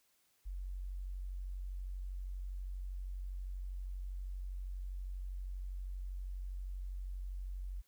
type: tone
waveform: sine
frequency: 46.25 Hz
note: F#1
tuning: in tune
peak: -39 dBFS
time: 0.45-7.82 s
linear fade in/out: 20 ms
effects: white hiss -74 dBFS RMS until 7.87 s